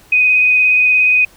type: tone with vibrato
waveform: sine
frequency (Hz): 2500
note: D#7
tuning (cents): +8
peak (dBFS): -8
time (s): 0.12-1.25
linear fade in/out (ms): 5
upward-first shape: sine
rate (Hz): 17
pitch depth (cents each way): 14
effects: pink hiss -46 dBFS RMS until 1.36 s